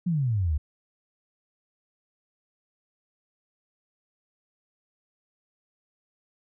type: exponential sweep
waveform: sine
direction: down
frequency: 185 to 69.3 Hz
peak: -22 dBFS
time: 0.06-0.58 s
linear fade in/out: 10 ms
effects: none